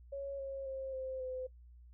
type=tone with pitch steps; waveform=sine; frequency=554.4 / 543.6 / 533 / 522.7 / 512.5 Hz; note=C#5 / C#5 / C5 / C5 / C5; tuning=0 / -34 / +32 / -2 / -36 cents; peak=-38 dBFS; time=0.12-1.47 s; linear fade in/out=10 ms; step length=270 ms; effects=noise-tail reverb RT60 0.1 s tail -20 dB re dry + added 60 Hz sine -54 dBFS peak until 1.93 s